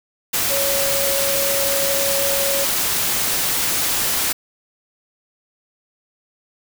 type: tone in noise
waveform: sine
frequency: 554.4 Hz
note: C#5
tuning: in tune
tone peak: -22 dBFS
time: 0.5-2.65 s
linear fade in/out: 10 ms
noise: white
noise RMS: -20 dBFS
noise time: 0.33-4.33 s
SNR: -5 dB
effects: none